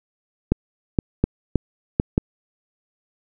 clicks, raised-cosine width 3 ms, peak -3 dBFS, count 6, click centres 0.52 / 0.988 / 1.24 / 1.557 / 1.999 / 2.179 s, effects none

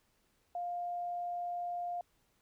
sine tone, 703 Hz, F5, 11 cents sharp, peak -35 dBFS, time 0.55-2.01 s, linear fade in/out 2 ms, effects pink hiss -74 dBFS RMS until 2.41 s

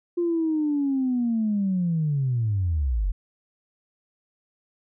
sine linear sweep, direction down, 350.8 to 40.98 Hz, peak -20 dBFS, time 0.17-3.12 s, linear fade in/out 10 ms, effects tanh soft clip ceiling -16 dBFS

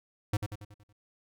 square tone with echo, 103.83 Hz, G#2, in tune, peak -26 dBFS, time 0.33-0.37 s, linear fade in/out 5 ms, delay 93 ms, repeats 6, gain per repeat -6 dB, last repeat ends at 0.928 s, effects none

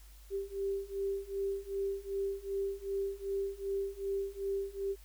sine beating tone pair, 392 / 394.6 Hz, G4 / G4, 0 / +11 cents, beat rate 2.6 Hz, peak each -37 / -36 dBFS, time 0.3-4.96 s, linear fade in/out 50 ms, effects added 50 Hz sine -52 dBFS peak until 5.04 s + white hiss -62 dBFS RMS until 5.04 s

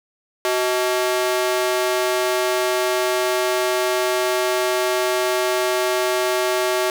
sawtooth ring-modulated tone, 503 Hz, B4, 32 cents sharp, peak -11 dBFS, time 0.45-6.9 s, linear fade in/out 0 ms, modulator 130 Hz, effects 8-bit

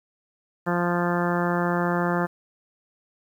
harmonic tone, 174.61 Hz, F3, in tune, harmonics 1 / 2 / 3 / 4 / 5 / 6 / 7 / 8 / 9 / 10, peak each -25 / -28 / -30 / -31 / -32 / -33 / -33 / -34 / -35 / -35 dBFS, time 0.66-2.27 s, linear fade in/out 20 ms, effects 9-bit

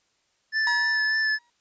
square tone with vibrato, 1746 Hz, A6, 14 cents flat, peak -22 dBFS, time 0.52-1.39 s, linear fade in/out 50 ms, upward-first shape sine, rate 3.4 Hz, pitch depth 16 cents each way
35% pulse tone with exponential decay, 954 Hz, A#5, 40 cents sharp, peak -24 dBFS, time 0.67-1.5 s, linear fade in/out 1 ms, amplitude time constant 180 ms
effects white hiss -69 dBFS RMS until 1.6 s + resampled to 16000 Hz

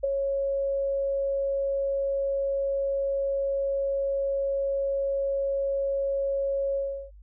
sine tone with ADSR envelope, 551 Hz, C#5, 11 cents flat, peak -19 dBFS, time 0.03-7.11 s, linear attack 13 ms, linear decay 10 ms, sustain -5 dB, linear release 350 ms, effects added 50 Hz sine -46 dBFS peak until 7.22 s

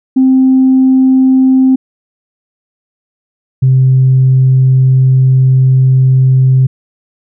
sine tone pair in turn, 261.6 / 130.8 Hz, C4 / C3, 0 / 0 cents, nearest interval octave, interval 1200 cents, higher first, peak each -3 dBFS, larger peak neither, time 0.16-1.76 / 3.62-6.67 s, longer second, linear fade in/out 10 ms, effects tanh soft clip ceiling 0 dBFS

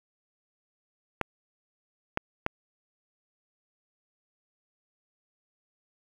clicks, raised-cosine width 0.5 ms, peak -11 dBFS, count 3, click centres 1.213 / 2.174 / 2.464 s, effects 7-bit

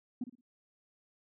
sine tone with echo, 246.9 Hz, B3, in tune, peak -31 dBFS, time 0.21-0.24 s, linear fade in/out 5 ms, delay 57 ms, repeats 3, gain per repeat -12 dB, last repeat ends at 0.411 s, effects tanh soft clip ceiling -29 dBFS

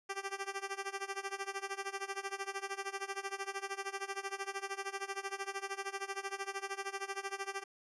10% pulse tone with tremolo, 392.8 Hz, G4, 4 cents sharp, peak -27 dBFS, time 0.09-7.64 s, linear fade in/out 10 ms, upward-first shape sine, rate 13 Hz, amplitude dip 90%, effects resampled to 22050 Hz

